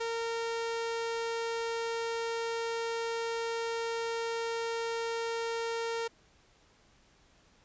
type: tone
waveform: sawtooth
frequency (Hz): 460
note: A#4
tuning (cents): -23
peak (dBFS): -28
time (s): 0-6.08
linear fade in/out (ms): 10
effects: pink hiss -64 dBFS RMS until 7.64 s + resampled to 16000 Hz